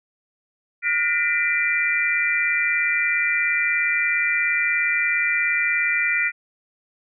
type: tone cluster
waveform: sine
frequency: 1429 / 1842 / 1999 / 2368 Hz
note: F6 / A#6 / B6 / D7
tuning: +39 / -21 / +20 / +14 cents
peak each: -26 / -26 / -23 / -22 dBFS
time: 0.82-6.32 s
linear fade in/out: 50 ms
effects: none